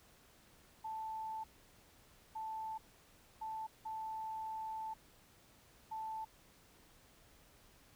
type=tone bursts at uneven times; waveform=sine; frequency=880 Hz; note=A5; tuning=in tune; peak=-40 dBFS; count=5; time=0.84-1.44 / 2.35-2.78 / 3.41-3.67 / 3.85-4.94 / 5.91-6.25 s; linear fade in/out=10 ms; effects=pink hiss -65 dBFS RMS until 7.95 s